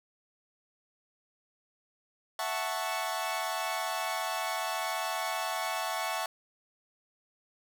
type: chord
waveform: sawtooth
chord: F# minor seventh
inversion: third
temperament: equal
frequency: 659.3 / 740 / 880 / 1108.7 Hz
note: E5 / F#5 / A5 / C#6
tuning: 0 / 0 / 0 / 0 cents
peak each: -33 dBFS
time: 2.39-6.26 s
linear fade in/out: 2 ms
effects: none